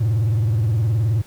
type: tone with vibrato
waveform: triangle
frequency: 109.9 Hz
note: A2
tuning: 2 cents flat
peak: -13 dBFS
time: 0-1.22 s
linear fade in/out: 10 ms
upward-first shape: sine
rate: 19 Hz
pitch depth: 180 cents each way
effects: tanh soft clip ceiling -9 dBFS + pink hiss -48 dBFS RMS until 1.26 s